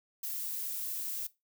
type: noise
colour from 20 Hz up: violet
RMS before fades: -37 dBFS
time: 0.23-1.27 s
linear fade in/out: 5 ms
effects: noise-tail reverb RT60 0.2 s tail -17 dB re dry